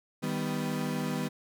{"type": "chord", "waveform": "35% pulse", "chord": "Eb augmented", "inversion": "none", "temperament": "equal with one note detuned", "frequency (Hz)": [155.56, 196, 248.2], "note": ["Eb3", "G3", "B3"], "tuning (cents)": [0, 0, 9], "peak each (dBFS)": [-33, -33, -32], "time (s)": [0.22, 1.29], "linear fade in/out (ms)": 20, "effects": []}